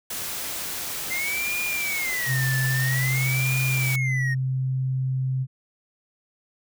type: noise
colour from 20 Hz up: white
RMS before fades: -31 dBFS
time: 0.1-3.96 s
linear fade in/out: 5 ms
type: tone with vibrato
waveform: triangle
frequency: 2062 Hz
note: C7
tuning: 26 cents flat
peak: -24 dBFS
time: 1.1-4.35 s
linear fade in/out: 20 ms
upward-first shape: sine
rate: 0.5 Hz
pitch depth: 280 cents each way
type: tone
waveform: sine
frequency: 130.81 Hz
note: C3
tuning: in tune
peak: -22 dBFS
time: 2.26-5.47 s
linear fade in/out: 50 ms
effects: none